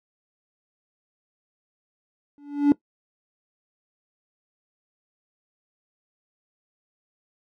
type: tone with exponential growth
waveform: triangle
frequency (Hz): 287.9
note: D4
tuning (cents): -34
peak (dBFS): -7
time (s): 2.38-2.72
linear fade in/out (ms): 1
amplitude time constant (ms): 72
effects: noise-tail reverb RT60 0.1 s tail -20 dB re dry + tanh soft clip ceiling -7 dBFS